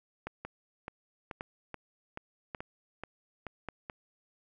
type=two click trains; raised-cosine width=0.5 ms; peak=-24 / -22 dBFS; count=9 / 4; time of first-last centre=0.45-3.898 / 0.27-3.687 s; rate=2.32 / 0.878 Hz; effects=none